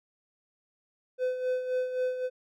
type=tone with tremolo; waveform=triangle; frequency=507 Hz; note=B4; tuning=45 cents sharp; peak=-23 dBFS; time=1.18-2.3 s; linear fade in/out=50 ms; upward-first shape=sine; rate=3.8 Hz; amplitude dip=60%; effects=none